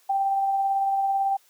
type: tone with tremolo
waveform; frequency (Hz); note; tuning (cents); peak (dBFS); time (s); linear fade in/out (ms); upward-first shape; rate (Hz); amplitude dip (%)
sine; 784; G5; 0; -19; 0.09-1.37; 10; triangle; 18; 30
effects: white hiss -60 dBFS RMS until 1.49 s + high-pass 400 Hz 12 dB/octave

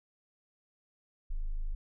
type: tone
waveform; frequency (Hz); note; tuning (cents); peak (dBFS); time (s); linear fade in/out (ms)
sine; 26.27; G#0; +21; -29; 1.3-1.75; 10
effects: tanh soft clip ceiling -28 dBFS

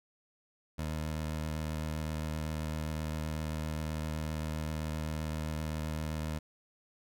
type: tone with vibrato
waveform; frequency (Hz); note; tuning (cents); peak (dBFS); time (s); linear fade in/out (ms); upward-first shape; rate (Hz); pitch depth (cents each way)
20% pulse; 77.78; D#2; 0; -29; 0.78-6.39; 10; sine; 7.7; 16
effects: none

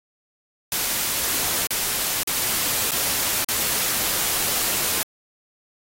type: noise with dropouts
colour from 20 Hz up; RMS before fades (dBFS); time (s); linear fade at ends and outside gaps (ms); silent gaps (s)
white; -23; 0.72-5.03; 1; 1.67-1.706 / 2.233-2.274 / 2.909-2.917 / 3.445-3.486
effects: AAC 48 kbps

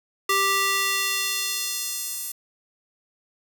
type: tone with high-pass filter sweep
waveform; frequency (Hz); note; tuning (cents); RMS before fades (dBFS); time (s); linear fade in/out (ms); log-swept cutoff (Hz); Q
square; 392; G4; 0; -25; 0.29-2.32; 5; 920 to 9200; 0.84
effects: 7-bit

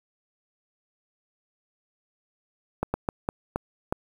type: slowing click train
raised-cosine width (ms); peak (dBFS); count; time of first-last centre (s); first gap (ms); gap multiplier
1; -11; 6; 2.83-3.925; 110; 1.35
effects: 7-bit

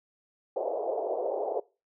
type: band-pass noise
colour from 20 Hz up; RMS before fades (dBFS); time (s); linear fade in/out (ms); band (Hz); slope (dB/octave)
pink; -31; 0.56-1.6; 5; 410 to 760; 48
effects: noise-tail reverb RT60 0.3 s tail -22 dB re dry

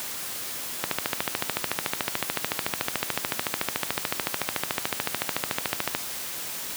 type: click train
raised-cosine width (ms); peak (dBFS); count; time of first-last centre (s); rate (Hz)
0.3; -7; 71; 0.84-5.949; 13.7
effects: white hiss -34 dBFS RMS until 6.76 s + high-pass 100 Hz 12 dB/octave

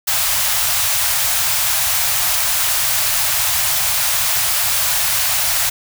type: band-stop noise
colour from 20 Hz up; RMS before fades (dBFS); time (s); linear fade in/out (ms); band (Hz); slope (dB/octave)
white; -17; 0.07-5.7; 10; 140 to 600; 48
effects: none

